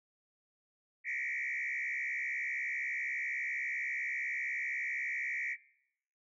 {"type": "tone with frequency modulation", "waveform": "sine", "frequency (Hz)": 2100, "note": "C7", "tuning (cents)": 6, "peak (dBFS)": -33, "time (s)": [1.04, 5.57], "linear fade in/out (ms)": 50, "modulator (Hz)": 67.9, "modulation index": 3.7, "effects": ["noise-tail reverb RT60 0.7 s tail -18 dB re dry", "tanh soft clip ceiling -29 dBFS"]}